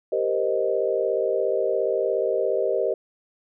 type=chord; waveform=sine; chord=C minor seventh; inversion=second; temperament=equal; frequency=392 / 466.2 / 523.3 / 622.3 Hz; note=G4 / Bb4 / C5 / Eb5; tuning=0 / 0 / 0 / 0 cents; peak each=-26 dBFS; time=0.12-2.94 s; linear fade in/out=5 ms; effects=none